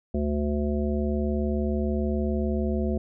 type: harmonic tone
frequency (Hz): 73.42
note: D2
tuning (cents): 0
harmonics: 1 / 3 / 5 / 7 / 9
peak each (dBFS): -27 / -27 / -31 / -35 / -36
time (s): 0.14-2.98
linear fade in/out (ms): 5
effects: none